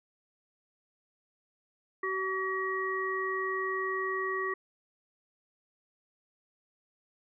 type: harmonic tone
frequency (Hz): 380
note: F#4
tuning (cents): +46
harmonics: 1 / 3 / 5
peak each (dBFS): -34 / -34 / -34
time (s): 2.03-4.54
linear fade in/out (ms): 5
effects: none